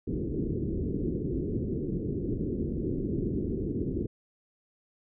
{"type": "low-pass noise", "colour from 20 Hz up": "white", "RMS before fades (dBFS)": -31, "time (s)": [0.07, 4.07], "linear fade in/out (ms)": 10, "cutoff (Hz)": 400, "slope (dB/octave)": 48, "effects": []}